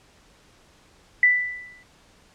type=tone with exponential decay; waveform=sine; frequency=1982 Hz; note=B6; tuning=6 cents sharp; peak=-11 dBFS; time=1.23-1.83 s; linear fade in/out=2 ms; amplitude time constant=130 ms; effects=pink hiss -56 dBFS RMS until 2.34 s + low-pass 8000 Hz 12 dB/octave